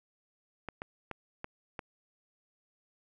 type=clicks; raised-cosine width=0.5 ms; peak=-23 dBFS; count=5; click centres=0.687 / 0.819 / 1.113 / 1.444 / 1.792 s; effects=none